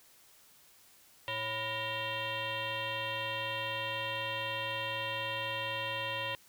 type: tone with frequency modulation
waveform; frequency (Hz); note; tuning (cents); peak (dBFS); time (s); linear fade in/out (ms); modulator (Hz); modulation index
sine; 1864.7; A#6; 0; -33; 1.28-6.35; 0; 438; 3.5
effects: white hiss -61 dBFS RMS until 6.48 s